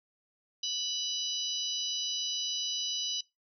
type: harmonic tone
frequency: 987 Hz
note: B5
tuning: 1 cent flat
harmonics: 3 / 4 / 5 / 6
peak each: -35 / -36 / -37 / -38 dBFS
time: 0.63-3.21 s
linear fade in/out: 5 ms
effects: noise-tail reverb RT60 0.2 s tail -21 dB re dry